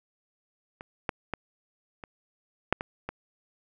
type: clicks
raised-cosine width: 0.5 ms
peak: -25 / -12 / -15 / -25 / -6 / -17 / -18 dBFS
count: 7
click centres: 0.809 / 1.092 / 1.337 / 2.038 / 2.726 / 2.809 / 3.09 s
effects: none